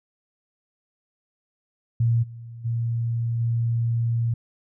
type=tone with level steps; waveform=sine; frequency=116.54 Hz; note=A#2; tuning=in tune; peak=-17 / -36 / -22 / -20 dBFS; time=2-4.34 s; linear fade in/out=5 ms; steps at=2.22 / 2.64 / 3.39 s; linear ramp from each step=20 ms; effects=none